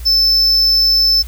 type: tone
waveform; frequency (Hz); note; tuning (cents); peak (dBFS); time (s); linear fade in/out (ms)
triangle; 5274; E8; 0; -8; 0.05-1.23; 20
effects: added 60 Hz sine -25 dBFS peak until 1.27 s + white hiss -40 dBFS RMS until 1.27 s